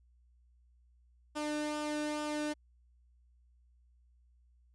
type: tone with flanger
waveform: sawtooth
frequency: 300 Hz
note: D4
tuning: 37 cents sharp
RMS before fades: -36 dBFS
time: 1.35-2.54 s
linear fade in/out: 20 ms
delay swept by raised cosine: 0.47 to 0.97 ms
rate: 2.3 Hz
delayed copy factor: -0.5
effects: added 60 Hz sine -63 dBFS peak until 4.74 s + resampled to 24000 Hz